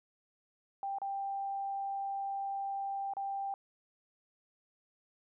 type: tone with dropouts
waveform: sine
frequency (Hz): 789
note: G5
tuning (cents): +11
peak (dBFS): -34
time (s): 0.83-3.54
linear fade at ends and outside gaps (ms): 1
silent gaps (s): 0.985-1.017 / 3.136-3.168
effects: none